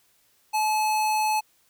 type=tone; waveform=square; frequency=860 Hz; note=A5; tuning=40 cents flat; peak=-22 dBFS; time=0.53-1.41 s; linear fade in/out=20 ms; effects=white hiss -64 dBFS RMS until 1.69 s